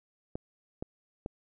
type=clicks; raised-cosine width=2 ms; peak=-22 dBFS; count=3; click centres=0.355 / 0.825 / 1.261 s; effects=none